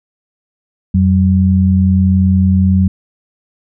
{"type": "tone pair together", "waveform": "sine", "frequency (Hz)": [89.32, 189.4], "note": ["F2", "F#3"], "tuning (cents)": [39, 41], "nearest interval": "octave + minor second", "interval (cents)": 1302, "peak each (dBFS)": -10, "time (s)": [0.94, 2.88], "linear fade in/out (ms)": 5, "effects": []}